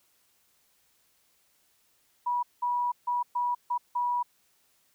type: tone bursts at uneven times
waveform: sine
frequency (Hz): 973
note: B5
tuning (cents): -26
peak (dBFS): -25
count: 6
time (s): 2.26-2.43 / 2.62-2.92 / 3.07-3.23 / 3.35-3.55 / 3.7-3.78 / 3.95-4.23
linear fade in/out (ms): 10
effects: white hiss -68 dBFS RMS until 4.94 s